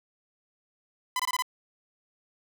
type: tone bursts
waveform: sawtooth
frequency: 1007 Hz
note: B5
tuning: 33 cents sharp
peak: -22 dBFS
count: 5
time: 1.16-1.423 s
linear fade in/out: 2 ms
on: 35 ms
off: 22 ms
effects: none